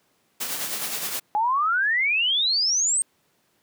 white noise with tremolo, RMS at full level -27 dBFS, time 0.4-1.2 s, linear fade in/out 10 ms, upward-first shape triangle, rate 9.6 Hz, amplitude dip 50%
sine exponential sweep, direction up, 822 to 8610 Hz, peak -19 dBFS, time 1.35-3.02 s, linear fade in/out 0 ms
effects pink hiss -66 dBFS RMS until 3.62 s + high-pass 150 Hz 12 dB/octave

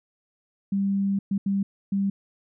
sine tone bursts at uneven times, 197.3 Hz, G3, 11 cents sharp, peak -21 dBFS, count 4, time 0.72-1.19 / 1.31-1.38 / 1.46-1.63 / 1.92-2.1 s, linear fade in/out 5 ms, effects none

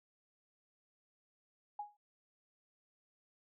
sine tone with exponential decay, 829 Hz, G#5, 3 cents flat, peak -36 dBFS, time 1.79-1.97 s, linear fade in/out 5 ms, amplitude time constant 37 ms, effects none

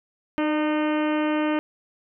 harmonic tone with a mistuned harmonic, 305.6 Hz, D#4, 31 cents flat, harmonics 1 / 2 / 3 / 4 / 5 / 6 / 7 / 8 / 9 / 10, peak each -22 / -28 / -32 / -34 / -36 / -38 / -39 / -40 / -41 / -42 dBFS, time 0.38-1.59 s, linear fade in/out 0 ms, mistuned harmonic 2, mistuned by -27 cents, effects none

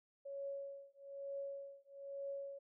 sine tone with tremolo, 556 Hz, C#5, 5 cents sharp, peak -40 dBFS, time 0.25-2.59 s, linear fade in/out 10 ms, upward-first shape triangle, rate 1.1 Hz, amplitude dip 100%, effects none

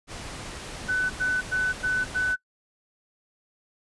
pink low-pass noise, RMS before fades -38 dBFS, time 0.07-2.36 s, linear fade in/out 50 ms, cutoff 9900 Hz, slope 12 dB/octave
sine tone bursts, 1500 Hz, F#6, 23 cents sharp, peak -22 dBFS, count 5, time 0.88-2.364 s, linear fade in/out 20 ms, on 220 ms, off 96 ms
effects noise-tail reverb RT60 0.1 s tail -24 dB re dry + resampled to 24000 Hz

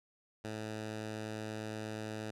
10% pulse tone, 108.5 Hz, A2, 24 cents flat, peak -31 dBFS, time 0.44-2.31 s, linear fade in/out 10 ms, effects low-pass 9000 Hz 12 dB/octave

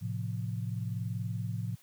sine chord, F major, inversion first, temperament equal, 110 / 130.81 / 174.61 Hz, A2 / C3 / F3, 0 / 0 / 0 cents, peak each -34 / -38 / -39 dBFS, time 0.01-1.76 s, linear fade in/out 20 ms, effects white hiss -62 dBFS RMS until 1.82 s

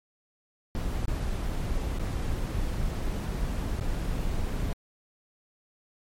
brown noise with dropouts, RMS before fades -29 dBFS, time 0.75-4.73 s, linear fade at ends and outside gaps 1 ms, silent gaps 1.056-1.08 / 1.987-1.994 / 3.8-3.808 s, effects MP3 64 kbps

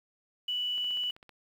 sine tone, 2960 Hz, F#7, in tune, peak -29 dBFS, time 0.48-1.11 s, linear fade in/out 5 ms
click train, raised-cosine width 0.3 ms, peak -35 dBFS, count 9, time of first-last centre 0.78-1.293 s, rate 15.6 Hz
effects 9-bit

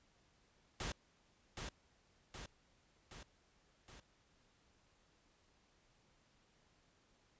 pink noise with echo, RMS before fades -42 dBFS, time 0.8-0.92 s, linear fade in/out 2 ms, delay 770 ms, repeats 4, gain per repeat -4 dB, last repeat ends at 4 s, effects pink hiss -73 dBFS RMS until 7.39 s + resampled to 16000 Hz

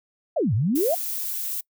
sine exponential two-way sweep, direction down then up, 740 to 96.6 to 740 Hz, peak -19 dBFS, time 0.36-0.95 s, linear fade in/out 10 ms, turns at 0.54 s
violet noise, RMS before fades -29 dBFS, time 0.75-1.61 s, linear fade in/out 10 ms
effects noise-tail reverb RT60 0.1 s tail -25 dB re dry

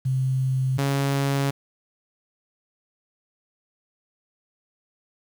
sine / sawtooth tone pair in turn, 131 / 138.79 Hz, C3 / C#3, +2 / +2 cents, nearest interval minor second, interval 100 cents, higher second, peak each -20 / -17 dBFS, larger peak second, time 0.05-0.78 / 0.78-1.51 s, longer neither, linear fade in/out 10 ms, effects 8-bit

